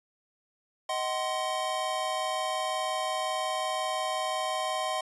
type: chord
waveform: square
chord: C diminished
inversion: first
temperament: just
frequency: 627.9 / 753.5 / 1046.5 Hz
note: Eb5 / Gb5 / C6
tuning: +16 / +31 / 0 cents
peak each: -34 dBFS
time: 0.89-5.01 s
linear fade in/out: 5 ms
effects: resampled to 24000 Hz